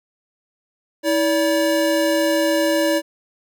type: tone pair together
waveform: square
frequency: 323.1 / 575 Hz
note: E4 / D5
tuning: -35 / -37 cents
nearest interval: minor seventh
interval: 998 cents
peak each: -20 / -19 dBFS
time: 1.03-3.02 s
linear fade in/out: 50 ms
effects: none